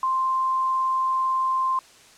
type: tone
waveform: sine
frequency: 1047 Hz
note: C6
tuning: 1 cent sharp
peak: -20 dBFS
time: 0.03-1.79 s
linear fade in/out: 2 ms
effects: white hiss -51 dBFS RMS until 2.17 s + low-pass 8000 Hz 12 dB/octave